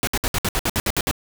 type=noise bursts; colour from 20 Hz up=pink; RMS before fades=-21 dBFS; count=11; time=0.03-1.112 s; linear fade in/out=0 ms; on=42 ms; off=62 ms; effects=none